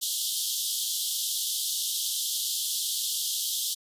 pink high-pass noise, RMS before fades -29 dBFS, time 0.01-3.75 s, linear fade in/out 20 ms, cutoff 3100 Hz, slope 96 dB/octave, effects resampled to 32000 Hz

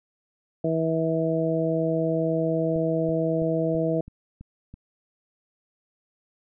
harmonic tone, 162 Hz, E3, 30 cents flat, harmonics 1 / 2 / 3 / 4, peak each -27 / -27 / -27 / -27 dBFS, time 0.64-4.01 s, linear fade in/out 5 ms
click train, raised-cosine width 5 ms, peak -29 dBFS, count 7, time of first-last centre 2.76-4.74 s, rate 3.03 Hz
effects none

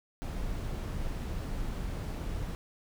brown noise, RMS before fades -35 dBFS, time 0.22-2.55 s, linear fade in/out 0 ms, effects none

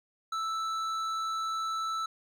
sine tone with hard clipping, 1318.5 Hz, E6, in tune, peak -32 dBFS, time 0.32-2.06 s, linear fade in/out 5 ms, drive 9 dB, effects none

